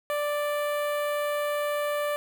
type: tone with notch filter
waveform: sawtooth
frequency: 587.3 Hz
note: D5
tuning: in tune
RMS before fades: -28 dBFS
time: 0.1-2.16 s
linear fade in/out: 0 ms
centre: 5500 Hz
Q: 0.59
effects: none